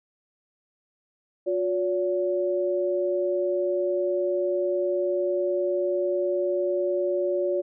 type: tone pair together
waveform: sine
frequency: 359.3 / 570 Hz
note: F4 / C#5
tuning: +49 / +48 cents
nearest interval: minor sixth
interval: 799 cents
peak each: -25 / -25 dBFS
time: 1.46-7.62 s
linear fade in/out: 20 ms
effects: none